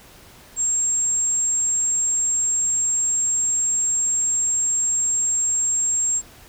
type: tone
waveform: sine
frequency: 7480 Hz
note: A#8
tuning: 5 cents sharp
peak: -17 dBFS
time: 0.56-6.22 s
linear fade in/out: 50 ms
effects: tanh soft clip ceiling -14 dBFS + pink hiss -47 dBFS RMS until 6.48 s